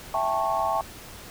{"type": "chord", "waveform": "sine", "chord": "A dominant seventh", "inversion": "second", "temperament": "just", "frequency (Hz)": [660, 792, 880, 1100], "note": ["E5", "G5", "A5", "C#6"], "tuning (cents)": [2, 18, 0, -14], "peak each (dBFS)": -28, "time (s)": [0.14, 0.81], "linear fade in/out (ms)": 2, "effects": ["pink hiss -43 dBFS RMS until 1.3 s"]}